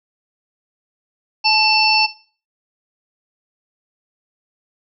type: harmonic tone with a mistuned harmonic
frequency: 890 Hz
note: A5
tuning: 20 cents sharp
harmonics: 1 / 3 / 5 / 6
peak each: -17 / -17 / -17 / -17 dBFS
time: 1.44-2.07 s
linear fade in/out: 20 ms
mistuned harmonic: 1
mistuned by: -44 cents
effects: noise-tail reverb RT60 0.4 s tail -17 dB re dry